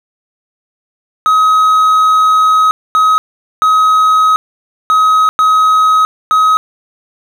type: tone bursts at uneven times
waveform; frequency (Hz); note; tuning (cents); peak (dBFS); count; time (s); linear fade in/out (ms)
triangle; 1269; D#6; +34; -4; 6; 1.26-2.71 / 2.95-3.18 / 3.62-4.36 / 4.9-5.29 / 5.39-6.05 / 6.31-6.57; 0
effects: 7-bit